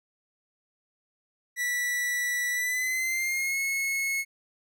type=tone with pitch glide; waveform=45% pulse; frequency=1955 to 2182 Hz; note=B6 to C#7; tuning=-18 to -28 cents; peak=-26 dBFS; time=1.56-4.25 s; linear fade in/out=50 ms; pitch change=+190 cents; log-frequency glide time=2.51-3.59 s; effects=none